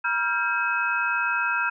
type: tone cluster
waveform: sine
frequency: 955 / 1381 / 1590 / 2558 Hz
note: A#5 / F6 / G6 / D#7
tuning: +42 / -20 / +24 / +47 cents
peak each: -30 / -25 / -27 / -29 dBFS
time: 0.04-1.7 s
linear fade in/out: 10 ms
effects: none